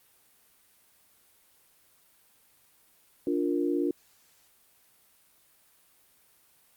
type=chord; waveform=sine; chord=Bb major; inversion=first; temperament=just; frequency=291.4 / 349.6 / 466.2 Hz; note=D4 / F4 / Bb4; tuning=-13 / +2 / 0 cents; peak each=-28 / -28 / -34 dBFS; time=3.27-3.91 s; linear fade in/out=2 ms; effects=white hiss -63 dBFS RMS until 6.76 s + Opus 32 kbps